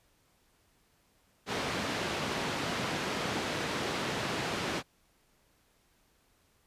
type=band-pass noise; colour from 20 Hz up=pink; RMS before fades=-34 dBFS; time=1.46-4.83 s; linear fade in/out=50 ms; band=150 to 4500 Hz; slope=12 dB/octave; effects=pink hiss -69 dBFS RMS until 6.66 s + resampled to 32000 Hz